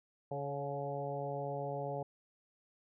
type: harmonic tone with a mistuned harmonic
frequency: 141.7 Hz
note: C#3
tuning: 38 cents sharp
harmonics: 1 / 2 / 3 / 4 / 5 / 6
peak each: -42 / -50 / -43 / -41 / -43 / -46 dBFS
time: 0.31-2.03 s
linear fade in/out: 5 ms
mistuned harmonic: 4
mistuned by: -24 cents
effects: none